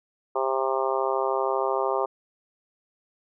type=harmonic tone; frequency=133 Hz; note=C3; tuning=29 cents sharp; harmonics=3 / 4 / 5 / 6 / 7 / 8 / 9; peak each=-28 / -29 / -30 / -31 / -31 / -32 / -33 dBFS; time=0.35-2.06 s; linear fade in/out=10 ms; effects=none